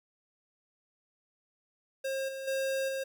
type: tone with level steps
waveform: square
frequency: 536 Hz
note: C5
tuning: 42 cents sharp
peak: -32 / -38 / -30 / -33 dBFS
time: 2.04-3.04 s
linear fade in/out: 10 ms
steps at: 2.28 / 2.47 / 2.88 s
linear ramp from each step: 10 ms
effects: 12-bit